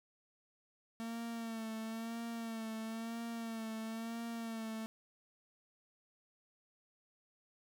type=tone with vibrato; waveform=45% pulse; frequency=226.6 Hz; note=A#3; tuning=49 cents flat; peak=-40 dBFS; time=1-4.86 s; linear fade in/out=0 ms; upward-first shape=sine; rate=1 Hz; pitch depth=41 cents each way; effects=none